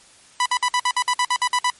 sawtooth tone bursts, 991 Hz, B5, 6 cents sharp, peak -13 dBFS, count 12, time 0.4-1.701 s, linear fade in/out 2 ms, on 58 ms, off 55 ms, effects white hiss -50 dBFS RMS until 1.79 s + MP3 48 kbps

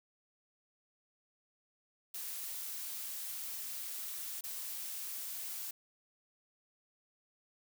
blue noise with dropouts, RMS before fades -42 dBFS, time 2.14-5.71 s, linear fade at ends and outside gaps 5 ms, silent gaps 4.41-4.438 s, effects none

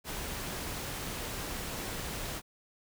pink noise, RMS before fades -38 dBFS, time 0.04-2.42 s, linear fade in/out 50 ms, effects none

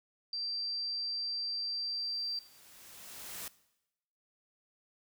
sine tone, 4699 Hz, D8, in tune, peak -34 dBFS, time 0.33-2.39 s, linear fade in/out 2 ms
white noise with exponential growth, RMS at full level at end -41 dBFS, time 1.5-3.48 s, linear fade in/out 2 ms, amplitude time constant 430 ms
effects noise-tail reverb RT60 0.9 s tail -19 dB re dry

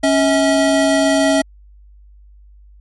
square tone pair together, 276.5 / 643 Hz, C#4 / E5, -4 / -43 cents, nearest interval octave + minor third, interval 1461 cents, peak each -15 dBFS, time 0.03-1.42 s, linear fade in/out 10 ms, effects added 50 Hz sine -41 dBFS peak until 2.8 s + MP3 48 kbps

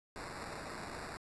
white noise with sample-and-hold, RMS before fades -45 dBFS, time 0.16-1.17 s, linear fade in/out 0 ms, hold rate 3150 Hz, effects resampled to 24000 Hz

